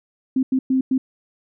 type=tone bursts at uneven times; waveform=sine; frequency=261.6 Hz; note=C4; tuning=in tune; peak=-15 dBFS; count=4; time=0.36-0.43 / 0.52-0.59 / 0.7-0.81 / 0.91-0.98 s; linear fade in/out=5 ms; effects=none